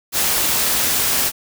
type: noise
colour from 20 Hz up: white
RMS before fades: -18 dBFS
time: 0.12-1.32 s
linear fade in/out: 50 ms
effects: none